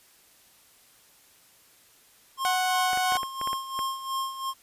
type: tone with tremolo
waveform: square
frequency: 1068 Hz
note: C6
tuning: 35 cents sharp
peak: -27 dBFS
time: 2.37-4.54 s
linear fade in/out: 50 ms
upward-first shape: sine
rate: 2.9 Hz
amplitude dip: 70%
type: tone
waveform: sawtooth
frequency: 740 Hz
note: F#5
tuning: in tune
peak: -20 dBFS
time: 2.45-3.17 s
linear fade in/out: 0 ms
type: clicks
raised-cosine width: 0.5 ms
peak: -20 dBFS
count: 9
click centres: 2.932 / 2.974 / 3.122 / 3.155 / 3.232 / 3.414 / 3.474 / 3.531 / 3.791 s
effects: white hiss -58 dBFS RMS until 4.62 s + resampled to 32000 Hz